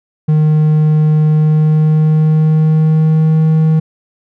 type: tone with pitch glide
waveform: triangle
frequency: 153.8 to 158.12 Hz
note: D#3 to D#3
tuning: -20 to +28 cents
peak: -5 dBFS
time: 0.28-3.8 s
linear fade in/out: 10 ms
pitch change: +48 cents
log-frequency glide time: 1.27-3.42 s
effects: none